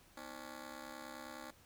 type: ring-modulated tone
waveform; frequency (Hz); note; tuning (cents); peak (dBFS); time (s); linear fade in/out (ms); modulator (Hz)
10% pulse; 281.4; C#4; +26; -36; 0.17-1.51; 2; 34.8
effects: pink hiss -65 dBFS RMS until 1.65 s